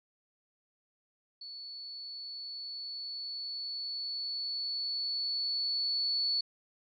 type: tone with level ramp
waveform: sine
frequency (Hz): 4435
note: C#8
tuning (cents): 0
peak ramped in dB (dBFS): -42 to -27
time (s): 1.41-6.41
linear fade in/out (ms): 5
effects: MP3 96 kbps